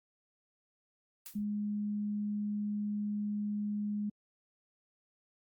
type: noise with exponential decay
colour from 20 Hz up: blue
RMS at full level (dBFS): -42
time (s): 1.26-1.44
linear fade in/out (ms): 0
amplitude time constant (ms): 38
type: tone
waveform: sine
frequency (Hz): 207.7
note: G#3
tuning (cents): 0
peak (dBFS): -32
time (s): 1.35-4.1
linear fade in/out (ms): 10
effects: Opus 48 kbps